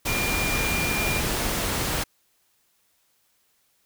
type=tone in noise; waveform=sine; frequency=2398 Hz; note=D7; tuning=36 cents sharp; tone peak=-27 dBFS; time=0.07-1.2 s; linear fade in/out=10 ms; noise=pink; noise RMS=-26 dBFS; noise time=0.05-2.04 s; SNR=-4 dB; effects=white hiss -67 dBFS RMS until 3.85 s